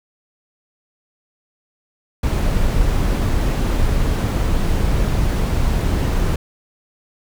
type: noise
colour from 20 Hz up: brown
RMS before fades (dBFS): -17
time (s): 2.23-6.36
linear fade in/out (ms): 5
effects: none